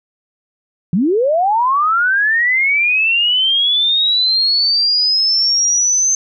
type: linear sweep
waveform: sine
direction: up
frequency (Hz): 155.56 to 6272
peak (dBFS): -11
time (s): 0.93-6.15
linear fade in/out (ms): 2
effects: none